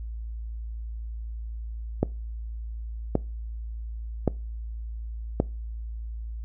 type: click train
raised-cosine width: 2 ms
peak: -7 dBFS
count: 4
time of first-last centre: 2.03-5.401 s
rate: 0.89 Hz
effects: noise-tail reverb RT60 0.3 s tail -23 dB re dry + added 56 Hz sine -32 dBFS peak until 6.44 s